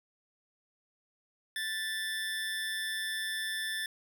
25% pulse tone with amplitude modulation, 1760 Hz, A6, in tune, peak -27 dBFS, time 1.56-3.86 s, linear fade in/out 2 ms, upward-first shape sine, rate 196 Hz, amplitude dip 45%, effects none

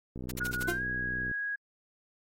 click train, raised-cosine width 3 ms, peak -28 dBFS, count 73, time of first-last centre 0.16-1.314 s, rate 62.4 Hz
white noise bursts, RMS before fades -38 dBFS, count 6, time 0.29-0.711 s, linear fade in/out 5 ms, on 26 ms, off 53 ms
sine tone with pitch glide, 1448 to 1653.7 Hz, F#6 to G#6, -38 to -8 cents, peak -31 dBFS, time 0.4-1.56 s, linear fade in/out 10 ms, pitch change +230 cents, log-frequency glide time 0.61-0.83 s
40% pulse tone with exponential decay, 349.2 Hz, F4, in tune, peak -27 dBFS, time 0.68-0.85 s, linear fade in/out 5 ms, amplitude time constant 36 ms
effects AAC 48 kbps

